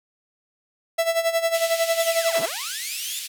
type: tone with tremolo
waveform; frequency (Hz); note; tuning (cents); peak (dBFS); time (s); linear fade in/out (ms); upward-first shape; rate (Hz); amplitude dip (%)
45% pulse; 663; E5; +10; -17; 0.98-2.46; 10; sine; 11; 75
type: band-pass noise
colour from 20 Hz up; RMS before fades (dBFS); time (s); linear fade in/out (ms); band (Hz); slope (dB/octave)
pink; -33; 1.53-3.28; 20; 2600 to 14000; 24
type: linear two-way sweep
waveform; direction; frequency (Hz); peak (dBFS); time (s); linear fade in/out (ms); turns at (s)
10% pulse; down then up; 3637 to 122.3 to 3637; -23; 2-3.19; 0; 2.4
effects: none